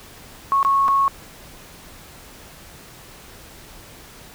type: tone with dropouts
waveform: sine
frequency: 1100 Hz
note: C#6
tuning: 14 cents flat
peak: -14 dBFS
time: 0.52-1.08 s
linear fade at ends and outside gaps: 0 ms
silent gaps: 0.629-0.649 / 0.881-0.885 s
effects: pink hiss -43 dBFS RMS until 4.34 s